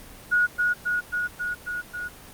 sine tone with echo, 1452 Hz, F#6, 33 cents flat, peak -17 dBFS, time 0.31-0.47 s, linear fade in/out 20 ms, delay 270 ms, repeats 6, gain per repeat -2 dB, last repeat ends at 2.09 s, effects pink hiss -45 dBFS RMS until 2.33 s + Opus 24 kbps

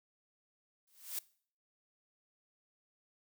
blue noise with exponential growth, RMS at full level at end -35 dBFS, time 0.87-1.19 s, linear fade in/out 5 ms, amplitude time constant 68 ms, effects noise-tail reverb RT60 0.5 s tail -21 dB re dry

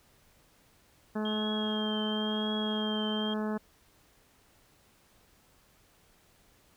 harmonic tone, 214.1 Hz, A3, 47 cents flat, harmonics 1 / 2 / 3 / 4 / 5 / 6 / 7 / 8, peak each -31 / -37 / -41 / -43 / -45 / -47 / -48 / -49 dBFS, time 1.15-3.58 s, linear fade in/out 10 ms
sine tone with vibrato, 3216 Hz, G7, 44 cents sharp, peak -35 dBFS, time 1.25-3.34 s, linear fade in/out 5 ms, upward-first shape triangle, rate 0.96 Hz, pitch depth 51 cents each way
effects pink hiss -64 dBFS RMS until 6.76 s

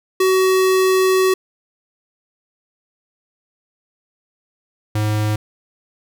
square tone pair in turn, 376.1 / 106.46 Hz, F#4 / G#2, +28 / +43 cents, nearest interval octave + minor seventh, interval 2185 cents, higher first, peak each -13 / -17 dBFS, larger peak first, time 0.2-1.34 / 4.95-5.36 s, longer first, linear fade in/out 5 ms, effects none

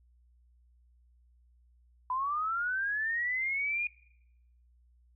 sine linear sweep, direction up, 993 to 2452 Hz, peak -29 dBFS, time 2.1-3.87 s, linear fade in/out 2 ms, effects noise-tail reverb RT60 0.9 s tail -24 dB re dry + added 60 Hz sine -61 dBFS peak until 5.15 s

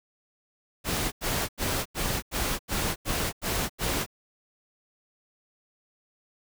pink noise bursts, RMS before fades -28 dBFS, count 9, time 0.84-4.064 s, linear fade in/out 50 ms, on 280 ms, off 88 ms, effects none

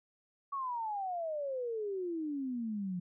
sine exponential sweep, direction down, 1135 to 174.3 Hz, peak -34 dBFS, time 0.52-3 s, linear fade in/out 10 ms, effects none

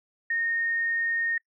sine tone, 1845 Hz, A#6, 18 cents flat, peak -24 dBFS, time 0.3-1.38 s, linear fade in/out 5 ms, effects noise-tail reverb RT60 0.1 s tail -25 dB re dry

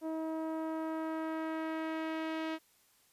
sawtooth tone with low-pass filter sweep, 319.2 Hz, D#4, 44 cents sharp, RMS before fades -37 dBFS, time 0.01-2.59 s, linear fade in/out 50 ms, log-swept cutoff 730 to 3200 Hz, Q 1.1, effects white hiss -68 dBFS RMS until 3.12 s + resampled to 32000 Hz

